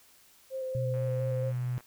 sine tone with vibrato, 523.3 Hz, C5, in tune, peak -32 dBFS, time 0.5-1.53 s, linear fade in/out 50 ms, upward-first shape square, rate 4.3 Hz, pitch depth 15 cents each way
sine tone, 124.6 Hz, B2, 16 cents sharp, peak -29 dBFS, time 0.75-1.78 s, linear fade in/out 0 ms
click train, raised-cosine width 0.5 ms, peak -37 dBFS, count 105, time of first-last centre 0.94-1.807 s, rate 120 Hz
effects white hiss -60 dBFS RMS until 1.86 s

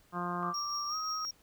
harmonic tone, 176 Hz, F3, 14 cents sharp, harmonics 1 / 2 / 3 / 4 / 5 / 6 / 7 / 8 / 9, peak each -38 / -42 / -50 / -41 / -46 / -38 / -39 / -49 / -48 dBFS, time 0.12-0.54 s, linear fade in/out 50 ms
sine tone with pitch glide, 1174.7 to 1266.3 Hz, D6 to D#6, 0 to +30 cents, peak -35 dBFS, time 0.43-1.25 s, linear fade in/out 0 ms, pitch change +130 cents, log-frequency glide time 0.89-0.95 s
triangle tone with tremolo, 5588 Hz, F8, in tune, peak -33 dBFS, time 0.54-1.31 s, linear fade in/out 5 ms, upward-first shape triangle, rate 5.7 Hz, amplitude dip 45%
effects pink hiss -65 dBFS RMS until 1.42 s

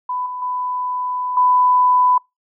sine tone with level steps, 998 Hz, B5, 18 cents sharp, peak -20 / -25 / -20 / -11 dBFS, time 0.09-2.18 s, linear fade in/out 5 ms, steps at 0.26 / 0.42 / 1.37 s, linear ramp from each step 2 ms, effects noise-tail reverb RT60 0.2 s tail -26 dB re dry

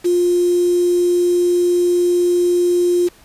sine tone with quantisation, 352.6 Hz, F4, 17 cents sharp, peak -12 dBFS, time 0.04-3.09 s, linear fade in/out 20 ms, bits 5, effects pink hiss -48 dBFS RMS until 3.24 s + resampled to 32000 Hz

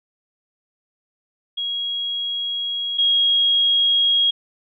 sine tone pair in turn, 3300 / 3284 Hz, G#7 / G#7, -12 / -20 cents, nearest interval unison, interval 8 cents, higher first, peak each -22 / -14 dBFS, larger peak second, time 1.57-2.98 / 2.98-4.31 s, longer first, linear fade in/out 10 ms, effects none

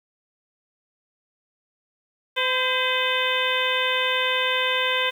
harmonic tone with a mistuned harmonic, 510 Hz, C5, 44 cents flat, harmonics 1 / 2 / 3 / 4 / 5 / 6 / 7, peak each -28 / -28 / -28 / -28 / -28 / -28 / -28 dBFS, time 2.36-5.11 s, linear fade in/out 20 ms, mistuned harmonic 3, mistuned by +51 cents, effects 8-bit

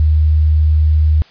sine tone, 77.1 Hz, D#2, 15 cents flat, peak -8 dBFS, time 0-1.22 s, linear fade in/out 0 ms, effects white hiss -45 dBFS RMS until 1.3 s + resampled to 11025 Hz

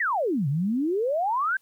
sine exponential two-way sweep, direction down then up, 2029 to 131.5 to 1614 Hz, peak -22 dBFS, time 0-1.57 s, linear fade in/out 5 ms, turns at 0.48 s, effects white hiss -66 dBFS RMS until 1.61 s

